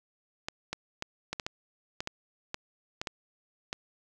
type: clicks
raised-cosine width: 0.2 ms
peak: -16 dBFS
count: 12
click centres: 0.485 / 0.73 / 1.024 / 1.33 / 1.398 / 1.465 / 2.005 / 2.074 / 2.544 / 3.015 / 3.072 / 3.729 s
effects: none